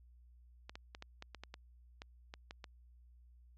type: clicks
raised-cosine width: 0.2 ms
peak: -29 dBFS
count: 12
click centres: 0.695 / 0.755 / 0.949 / 1.024 / 1.224 / 1.347 / 1.436 / 1.541 / 2.019 / 2.339 / 2.509 / 2.642 s
effects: added 60 Hz sine -59 dBFS peak until 3.57 s + low-pass 5000 Hz 12 dB/octave